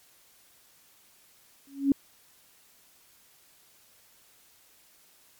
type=tone with exponential growth; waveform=sine; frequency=276.9 Hz; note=C#4; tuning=2 cents flat; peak=-15 dBFS; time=1.67-1.92 s; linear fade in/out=2 ms; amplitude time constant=53 ms; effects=white hiss -60 dBFS RMS until 5.39 s + MP3 96 kbps